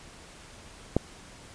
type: click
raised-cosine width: 2 ms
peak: -8 dBFS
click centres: 0.966 s
effects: pink hiss -49 dBFS RMS until 1.54 s + resampled to 22050 Hz